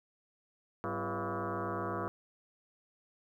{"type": "tone with frequency modulation", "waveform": "sine", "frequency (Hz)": 400, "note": "G4", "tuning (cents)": 35, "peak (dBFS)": -33, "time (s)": [0.84, 2.08], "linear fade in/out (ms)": 0, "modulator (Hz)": 148, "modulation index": 6.5, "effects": ["12-bit"]}